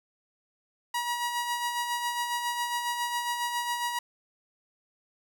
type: tone with tremolo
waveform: sawtooth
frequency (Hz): 960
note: B5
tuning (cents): -49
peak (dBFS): -23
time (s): 0.94-3.99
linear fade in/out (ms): 5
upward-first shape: sine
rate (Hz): 7.3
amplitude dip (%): 45
effects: none